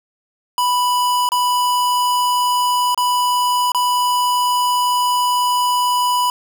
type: tone with dropouts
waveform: square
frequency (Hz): 987.8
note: B5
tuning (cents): 0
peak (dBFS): -15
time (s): 0.58-6.3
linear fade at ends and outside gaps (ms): 1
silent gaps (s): 1.29-1.319 / 2.946-2.976 / 3.719-3.747
effects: none